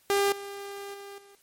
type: tone with level steps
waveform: sawtooth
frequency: 400 Hz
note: G4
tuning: 35 cents sharp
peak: -18 / -33 / -37 / -48 dBFS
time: 0.1-1.35 s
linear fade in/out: 0 ms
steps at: 0.32 / 0.94 / 1.18 s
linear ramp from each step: 2 ms
effects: white hiss -63 dBFS RMS until 1.42 s + MP3 64 kbps